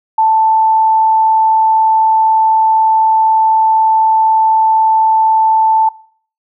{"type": "tone", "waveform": "sine", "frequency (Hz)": 882, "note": "A5", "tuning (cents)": 4, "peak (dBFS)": -7, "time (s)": [0.18, 5.89], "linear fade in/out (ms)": 5, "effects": ["noise-tail reverb RT60 0.5 s tail -21 dB re dry"]}